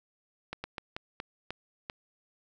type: slowing click train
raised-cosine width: 0.3 ms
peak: -20 dBFS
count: 7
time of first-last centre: 0.53-1.899 s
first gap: 110 ms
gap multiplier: 1.29
effects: none